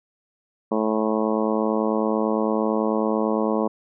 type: harmonic tone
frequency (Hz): 109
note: A2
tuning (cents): -16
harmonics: 2 / 3 / 4 / 5 / 6 / 7 / 8 / 9 / 10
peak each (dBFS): -24 / -27 / -26 / -27 / -31 / -34 / -34 / -32 / -33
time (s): 0.71-3.68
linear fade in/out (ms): 10
effects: none